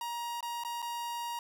45% pulse tone with dropouts, 945 Hz, A#5, 23 cents sharp, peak -35 dBFS, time 0.01-1.39 s, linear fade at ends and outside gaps 2 ms, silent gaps 0.407-0.427 / 0.637-0.648 / 0.82-0.825 s, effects none

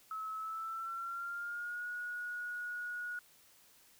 sine tone with pitch glide, 1294 to 1452.5 Hz, E6 to F#6, -32 to -32 cents, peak -38 dBFS, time 0.11-3.19 s, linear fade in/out 2 ms, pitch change +200 cents, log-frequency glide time 0.35-1.86 s, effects white hiss -64 dBFS RMS until 3.99 s

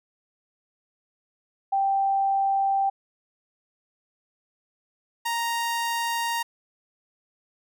sine / sawtooth tone pair in turn, 784 / 932.3 Hz, G5 / A#5, 0 / 0 cents, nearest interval minor third, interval 300 cents, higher second, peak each -20 / -21 dBFS, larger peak first, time 1.72-2.9 / 5.25-6.43 s, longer neither, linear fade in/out 10 ms, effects none

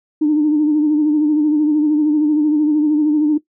sine tone with vibrato, 301.7 Hz, D4, 47 cents sharp, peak -10 dBFS, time 0.21-3.38 s, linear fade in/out 10 ms, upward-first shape sine, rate 13 Hz, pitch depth 48 cents each way, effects noise-tail reverb RT60 0.1 s tail -17 dB re dry + tanh soft clip ceiling -6 dBFS

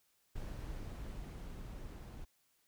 brown noise with level ramp, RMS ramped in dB -43 to -48 dBFS, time 0.35-2.25 s, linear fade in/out 10 ms, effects white hiss -75 dBFS RMS until 2.67 s

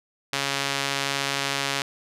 sawtooth tone with band-pass filter, 138.8 Hz, C#3, 3 cents sharp, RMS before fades -27 dBFS, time 0.33-1.82 s, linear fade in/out 2 ms, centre 3700 Hz, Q 0.67, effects resampled to 32000 Hz

